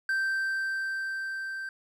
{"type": "tone with level ramp", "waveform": "triangle", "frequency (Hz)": 1563, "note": "G6", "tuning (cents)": -6, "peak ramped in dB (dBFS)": [-23, -32], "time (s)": [0.09, 1.69], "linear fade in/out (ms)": 2, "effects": []}